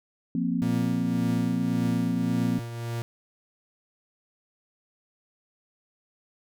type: chord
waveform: sine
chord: F suspended fourth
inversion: none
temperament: equal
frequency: 174.61 / 233.1 / 261.6 Hz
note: F3 / Bb3 / C4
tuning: 0 / 0 / 0 cents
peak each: -28 dBFS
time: 0.35-2.59 s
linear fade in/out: 2 ms
type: tone with tremolo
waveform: 45% pulse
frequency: 117.4 Hz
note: A#2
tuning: 13 cents sharp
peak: -28 dBFS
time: 0.62-3.02 s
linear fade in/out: 0 ms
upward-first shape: triangle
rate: 1.8 Hz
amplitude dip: 55%
effects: none